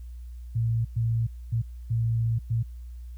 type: tone bursts at uneven times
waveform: sine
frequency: 114.8 Hz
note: A#2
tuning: 26 cents flat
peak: -22 dBFS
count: 5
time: 0.55-0.85 / 0.96-1.27 / 1.52-1.62 / 1.9-2.39 / 2.5-2.63 s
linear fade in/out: 10 ms
effects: added 60 Hz sine -37 dBFS peak until 3.17 s + white hiss -67 dBFS RMS until 3.17 s